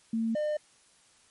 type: tone pair in turn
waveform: sine / triangle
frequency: 225.9 / 603.1 Hz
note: A3 / D5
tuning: +46 / +46 cents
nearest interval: octave + perfect fourth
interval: 1700 cents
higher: second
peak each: -26 / -25 dBFS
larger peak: second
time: 0.13-0.35 / 0.35-0.57 s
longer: neither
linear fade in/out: 5 ms
effects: white hiss -62 dBFS RMS until 1.3 s + MP3 48 kbps